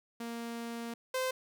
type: tone pair in turn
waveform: sawtooth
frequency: 233.1 / 516.7 Hz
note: A#3 / C5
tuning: 0 / -22 cents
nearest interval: octave + major second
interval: 1378 cents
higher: second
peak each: -34 / -27 dBFS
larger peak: second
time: 0.2-0.94 / 1.14-1.31 s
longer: first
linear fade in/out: 5 ms
effects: none